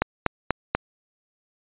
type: click train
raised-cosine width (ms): 0.5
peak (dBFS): -4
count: 4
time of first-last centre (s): 0.02-0.75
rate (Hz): 4.11
effects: resampled to 8000 Hz